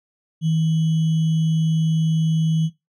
sine tone with sample-and-hold, 160 Hz, D#3, 49 cents sharp, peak -16 dBFS, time 0.41-2.7 s, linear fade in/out 50 ms, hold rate 3150 Hz, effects noise-tail reverb RT60 0.2 s tail -17 dB re dry + low-pass 6000 Hz 12 dB/octave

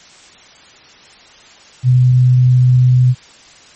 sine tone, 126 Hz, B2, 35 cents sharp, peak -6 dBFS, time 1.83-3.15 s, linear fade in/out 50 ms, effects white hiss -42 dBFS RMS until 3.75 s + MP3 32 kbps

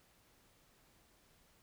silence, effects pink hiss -69 dBFS RMS until 1.62 s

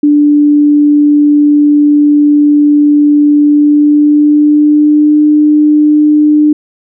sine tone with pitch glide, 293.7 to 300.2 Hz, D4 to D4, 0 to +38 cents, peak -3 dBFS, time 0.03-6.53 s, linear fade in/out 5 ms, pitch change +38 cents, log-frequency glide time 3.41-5.24 s, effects none

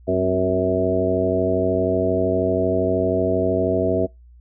harmonic tone with a mistuned harmonic, 92.8 Hz, F#2, 6 cents sharp, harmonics 1 / 2 / 3 / 4 / 5 / 6 / 7, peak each -27 / -28 / -25 / -23 / -24 / -29 / -22 dBFS, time 0.07-4.07 s, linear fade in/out 20 ms, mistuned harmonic 3, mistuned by -56 cents, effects noise-tail reverb RT60 0.2 s tail -26 dB re dry + added 60 Hz sine -44 dBFS peak until 4.4 s

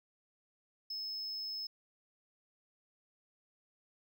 triangle tone, 5200 Hz, E8, 24 cents flat, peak -37 dBFS, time 0.9-1.67 s, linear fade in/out 5 ms, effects none

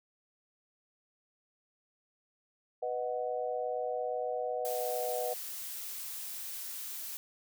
sine chord, B major, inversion none, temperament equal, 493.9 / 622.3 / 740 Hz, B4 / D#5 / F#5, 0 / 0 / 0 cents, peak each -35 / -37 / -37 dBFS, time 2.82-5.34 s, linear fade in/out 10 ms
blue noise, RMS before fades -41 dBFS, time 4.65-7.17 s, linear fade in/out 0 ms
effects none

